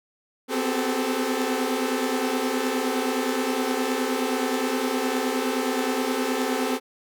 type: tone cluster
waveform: sawtooth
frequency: 251.2 / 260.8 / 377.5 / 406.6 / 440 Hz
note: B3 / C4 / F#4 / G#4 / A4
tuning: +30 / -5 / +35 / -37 / 0 cents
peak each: -27 / -23 / -29 / -29 / -25 dBFS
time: 0.48-6.8 s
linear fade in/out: 50 ms
effects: none